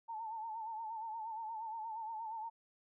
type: tone with vibrato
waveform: sine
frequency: 890 Hz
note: A5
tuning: 20 cents sharp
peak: -40 dBFS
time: 0.08-2.5 s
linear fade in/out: 20 ms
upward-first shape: sine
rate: 8.5 Hz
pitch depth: 67 cents each way
effects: none